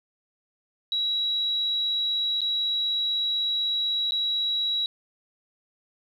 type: tone with dropouts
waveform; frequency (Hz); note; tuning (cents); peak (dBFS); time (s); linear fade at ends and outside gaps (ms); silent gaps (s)
sine; 3884; B7; -30; -23; 0.92-4.86; 1; 2.407-2.416 / 4.109-4.12
effects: 9-bit